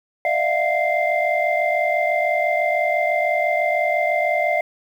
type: tone cluster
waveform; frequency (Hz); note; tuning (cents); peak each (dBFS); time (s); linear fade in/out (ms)
sine; 602 / 670 / 716 / 2090; D5 / E5 / F5 / C7; +43 / +28 / +43 / -2; -22; 0.25-4.61; 2
effects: tanh soft clip ceiling -8 dBFS + 8-bit